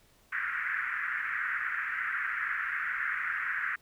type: band-pass noise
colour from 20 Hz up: pink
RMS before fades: -33 dBFS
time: 0.32-3.76 s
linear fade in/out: 5 ms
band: 1400 to 2000 Hz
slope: 48 dB/octave
effects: pink hiss -64 dBFS RMS until 3.81 s